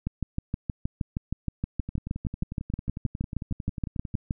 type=two click trains; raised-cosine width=5 ms; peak=-15 / -21 dBFS; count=28 / 27; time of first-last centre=0.07-4.309 / 1.8-4.142 s; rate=6.37 / 11.1 Hz; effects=none